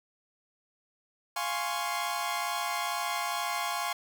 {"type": "chord", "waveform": "sawtooth", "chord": "Db major seventh", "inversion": "first", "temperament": "equal", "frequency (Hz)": [698.5, 830.6, 1046.5, 1108.7], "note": ["F5", "Ab5", "C6", "Db6"], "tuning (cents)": [0, 0, 0, 0], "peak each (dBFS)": -32, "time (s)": [1.36, 3.93], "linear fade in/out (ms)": 5, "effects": ["9-bit"]}